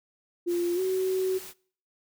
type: tone with pitch glide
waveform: sine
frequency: 348.1 to 375.2 Hz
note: F4 to F#4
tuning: -6 to +24 cents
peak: -24 dBFS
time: 0.46-1.39 s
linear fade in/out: 20 ms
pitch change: +130 cents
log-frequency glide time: 0.75-0.8 s
type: noise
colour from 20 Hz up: white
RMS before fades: -43 dBFS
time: 0.47-1.54 s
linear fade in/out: 50 ms
effects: noise-tail reverb RT60 0.5 s tail -23 dB re dry